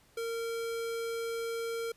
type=tone; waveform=square; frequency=460 Hz; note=A#4; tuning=23 cents flat; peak=-34 dBFS; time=0.17-1.92 s; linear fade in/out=5 ms; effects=pink hiss -64 dBFS RMS until 1.96 s + resampled to 32000 Hz